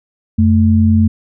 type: tone pair together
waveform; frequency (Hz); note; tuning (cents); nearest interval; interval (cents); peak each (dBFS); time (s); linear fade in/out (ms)
sine; 90.07 / 220; F#2 / A3; -46 / 0; octave + minor third; 1546; -10; 0.38-1.08; 10
effects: none